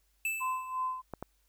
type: tone with exponential decay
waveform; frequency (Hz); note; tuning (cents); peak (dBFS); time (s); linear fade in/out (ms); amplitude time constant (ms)
square; 2637; E7; 0; -29; 0.25-0.99; 2; 160
type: tone with tremolo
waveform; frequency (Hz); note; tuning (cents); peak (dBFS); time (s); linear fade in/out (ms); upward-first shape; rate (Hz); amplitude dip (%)
sine; 1027; C6; -33; -29; 0.4-1.02; 20; sine; 2.9; 70
type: clicks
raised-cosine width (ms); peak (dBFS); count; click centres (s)
1; -24; 2; 1.137 / 1.226
effects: added 50 Hz sine -70 dBFS peak until 1.48 s + white hiss -74 dBFS RMS until 1.48 s